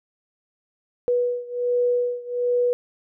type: beating tone pair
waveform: sine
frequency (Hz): 488 / 489.3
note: B4 / B4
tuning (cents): -21 / -16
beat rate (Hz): 1.3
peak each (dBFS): -22 / -24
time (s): 1.08-2.73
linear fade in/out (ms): 0
effects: none